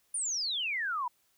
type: exponential sweep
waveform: sine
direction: down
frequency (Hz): 9760 to 937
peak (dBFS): -30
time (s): 0.14-1.08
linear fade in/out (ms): 5
effects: white hiss -71 dBFS RMS until 1.37 s